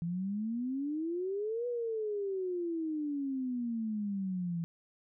sine exponential two-way sweep, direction up then down, 165.4 to 490.8 to 165.4 Hz, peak -32 dBFS, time 0.02-4.64 s, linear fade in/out 0 ms, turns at 1.67 s, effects none

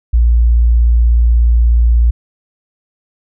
sine tone, 58.27 Hz, A#1, in tune, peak -6 dBFS, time 0.13-2.11 s, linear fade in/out 10 ms, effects none

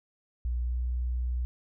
sine tone with pitch glide, 60.3 to 61.35 Hz, B1 to B1, -41 to -11 cents, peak -27 dBFS, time 0.45-1.45 s, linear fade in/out 0 ms, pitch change +30 cents, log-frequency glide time 0.62-0.77 s, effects none

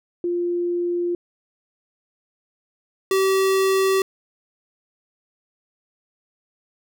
sine / square tone pair in turn, 349.2 / 384.3 Hz, F4 / G4, 0 / -34 cents, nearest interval major second, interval 166 cents, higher second, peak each -20 / -17 dBFS, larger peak second, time 0.24-1.15 / 3.11-4.02 s, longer neither, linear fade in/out 2 ms, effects none

